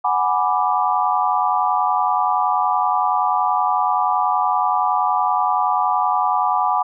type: chord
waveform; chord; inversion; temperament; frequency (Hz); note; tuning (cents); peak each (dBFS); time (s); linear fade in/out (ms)
sine; G# half-diminished seventh; third; equal; 740 / 830.6 / 987.8 / 1174.7; F#5 / G#5 / B5 / D6; 0 / 0 / 0 / 0; -21; 0.04-6.83; 10
effects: none